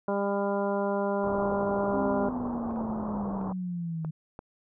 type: harmonic tone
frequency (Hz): 200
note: G3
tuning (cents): +35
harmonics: 1 / 2 / 3 / 4 / 5 / 6 / 7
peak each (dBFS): -31 / -31 / -30 / -36 / -35 / -45 / -41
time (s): 0.08-2.29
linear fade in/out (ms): 2
type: low-pass noise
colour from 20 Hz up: white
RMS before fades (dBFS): -37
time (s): 1.23-3.53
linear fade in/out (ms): 10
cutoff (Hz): 1100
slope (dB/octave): 48
type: linear sweep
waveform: sine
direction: down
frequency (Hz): 271.5 to 155.56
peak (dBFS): -30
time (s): 1.93-4.11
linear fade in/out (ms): 10
type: clicks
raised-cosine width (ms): 1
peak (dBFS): -26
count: 5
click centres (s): 2.71 / 2.76 / 3.414 / 4.048 / 4.391
effects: none